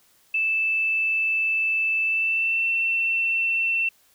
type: tone with pitch glide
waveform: sine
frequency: 2637 to 2692 Hz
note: E7 to E7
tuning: 0 to +36 cents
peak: -20 dBFS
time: 0.34-3.89 s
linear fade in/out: 5 ms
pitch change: +36 cents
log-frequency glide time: 2.03-2.69 s
effects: white hiss -60 dBFS RMS until 4.14 s